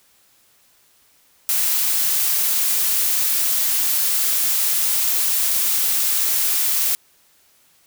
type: noise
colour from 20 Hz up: blue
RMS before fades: -19 dBFS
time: 1.49-6.95 s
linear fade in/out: 0 ms
effects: white hiss -57 dBFS RMS until 7.86 s